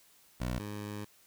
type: tone pair in turn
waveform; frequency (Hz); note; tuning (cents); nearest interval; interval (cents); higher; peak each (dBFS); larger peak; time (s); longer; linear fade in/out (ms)
15% pulse; 61.74 / 103.83; B1 / G#2; 0 / 0; major sixth; 900; second; -26 / -32; first; 0.4-0.59 / 0.59-1.05; second; 10
effects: white hiss -63 dBFS RMS until 1.26 s